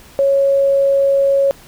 sine tone, 552 Hz, C#5, 7 cents flat, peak -10 dBFS, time 0.19-1.51 s, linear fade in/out 0 ms, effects pink hiss -43 dBFS RMS until 1.67 s

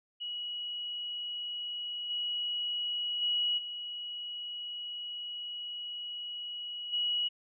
sine tone with level steps, 2916 Hz, F#7, 26 cents flat, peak -35 / -31 / -27 / -37 / -28 dBFS, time 0.2-7.29 s, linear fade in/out 20 ms, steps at 2.09 / 3.21 / 3.57 / 6.92 s, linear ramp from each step 20 ms, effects none

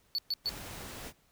triangle tone bursts, 4456 Hz, C#8, 8 cents sharp, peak -28 dBFS, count 3, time 0.15-0.492 s, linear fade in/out 0 ms, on 34 ms, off 120 ms
pink noise, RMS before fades -44 dBFS, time 0.44-1.13 s, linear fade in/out 50 ms
effects pink hiss -68 dBFS RMS until 1.31 s

